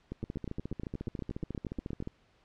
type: two click trains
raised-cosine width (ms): 3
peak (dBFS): -24 / -24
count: 27 / 17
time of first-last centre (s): 0.23-2.074 / 0.12-2.025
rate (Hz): 14.1 / 8.4
effects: pink hiss -67 dBFS RMS until 2.44 s + low-pass 4000 Hz 12 dB/octave

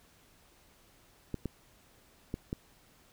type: clicks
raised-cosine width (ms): 3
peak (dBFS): -21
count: 4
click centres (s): 1.343 / 1.457 / 2.341 / 2.529
effects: pink hiss -63 dBFS RMS until 3.12 s

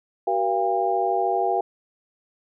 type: tone cluster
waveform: sine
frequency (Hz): 381.9 / 478.1 / 690 / 803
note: G4 / A#4 / F5 / G5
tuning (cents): -45 / +44 / -21 / +41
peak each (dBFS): -26 / -28 / -24 / -24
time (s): 0.27-1.61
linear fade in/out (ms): 5
effects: none

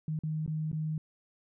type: tone with dropouts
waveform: sine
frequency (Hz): 155.8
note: D#3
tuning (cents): +3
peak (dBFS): -30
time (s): 0.08-0.98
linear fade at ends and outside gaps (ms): 2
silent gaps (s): 0.19-0.235 / 0.463-0.477 / 0.716-0.729
effects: none

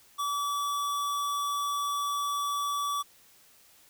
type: tone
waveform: square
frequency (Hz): 1149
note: D6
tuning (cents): -38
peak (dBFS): -29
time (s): 0.18-3.03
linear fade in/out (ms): 20
effects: white hiss -59 dBFS RMS until 3.89 s

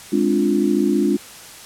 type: chord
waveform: sine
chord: D half-diminished seventh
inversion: second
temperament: equal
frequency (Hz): 207.7 / 261.6 / 293.7 / 349.2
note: Ab3 / C4 / D4 / F4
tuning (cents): 0 / 0 / 0 / 0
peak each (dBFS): -20 / -23 / -19 / -20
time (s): 0.12-1.17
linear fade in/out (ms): 10
effects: white hiss -39 dBFS RMS until 1.65 s + low-pass 11000 Hz 12 dB/octave

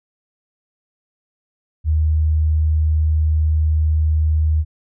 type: tone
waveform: sine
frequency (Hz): 77.78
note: D#2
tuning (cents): 0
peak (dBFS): -13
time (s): 1.84-4.65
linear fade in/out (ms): 50
effects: none

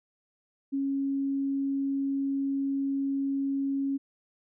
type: tone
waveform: sine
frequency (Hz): 274.9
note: C#4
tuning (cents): -14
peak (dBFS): -26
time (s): 0.72-3.98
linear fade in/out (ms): 20
effects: none

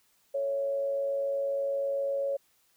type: tone with frequency modulation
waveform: sine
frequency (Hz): 554.4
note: C#5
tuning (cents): 0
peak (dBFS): -27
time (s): 0.34-2.37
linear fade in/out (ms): 10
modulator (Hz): 108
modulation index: 0.3
effects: white hiss -68 dBFS RMS until 2.76 s

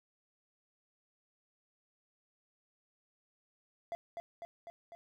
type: tone with echo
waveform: triangle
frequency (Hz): 680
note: F5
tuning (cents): -46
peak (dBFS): -34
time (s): 3.92-3.95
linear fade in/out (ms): 0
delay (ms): 250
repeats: 4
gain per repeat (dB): -3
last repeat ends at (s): 4.95
effects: none

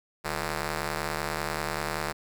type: ring-modulated tone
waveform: 5% pulse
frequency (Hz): 155.56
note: D#3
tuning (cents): 0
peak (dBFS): -15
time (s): 0.24-2.13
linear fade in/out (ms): 20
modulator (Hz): 276
effects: none

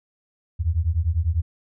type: beating tone pair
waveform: sine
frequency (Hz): 77.78 / 87.78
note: D#2 / F2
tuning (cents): 0 / +9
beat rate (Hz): 10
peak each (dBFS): -22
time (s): 0.59-1.42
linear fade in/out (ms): 20
effects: none

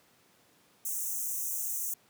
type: high-pass noise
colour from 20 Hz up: white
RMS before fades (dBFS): -34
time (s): 0.85-1.94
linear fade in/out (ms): 5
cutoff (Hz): 5900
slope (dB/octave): 96
effects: pink hiss -64 dBFS RMS until 2.09 s + high-pass 150 Hz 12 dB/octave

